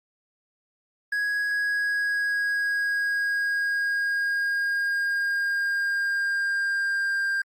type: tone with pitch glide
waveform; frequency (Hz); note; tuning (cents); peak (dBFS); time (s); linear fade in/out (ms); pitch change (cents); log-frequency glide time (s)
triangle; 1661.2 to 1593.5; G#6 to G6; 0 to +28; -21; 1.12-7.42; 5; -72; 1.45-7.31
effects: Opus 32 kbps